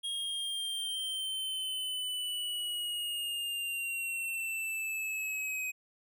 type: linear sweep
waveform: square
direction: down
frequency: 3269 to 2514 Hz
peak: -34 dBFS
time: 0.03-5.72 s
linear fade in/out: 20 ms
effects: none